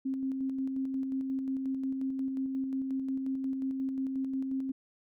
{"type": "tone with tremolo", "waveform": "sine", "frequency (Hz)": 266.1, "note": "C4", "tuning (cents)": 29, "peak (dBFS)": -29, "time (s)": [0.05, 4.72], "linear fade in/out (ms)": 10, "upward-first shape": "square", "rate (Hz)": 5.6, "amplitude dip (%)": 30, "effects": []}